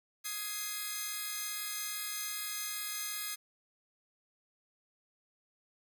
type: chord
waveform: 5% pulse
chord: Ab major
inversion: second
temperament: equal with one note detuned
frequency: 1255.3 / 1661.2 / 2093 Hz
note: Eb6 / Ab6 / C7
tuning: +15 / 0 / 0 cents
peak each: -30 dBFS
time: 0.24-3.36 s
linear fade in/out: 20 ms
effects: none